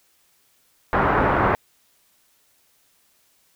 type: low-pass noise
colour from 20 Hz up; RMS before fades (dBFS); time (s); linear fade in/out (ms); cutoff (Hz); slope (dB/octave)
white; -19; 0.93-1.55; 0; 1400; 24
effects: white hiss -62 dBFS RMS until 3.55 s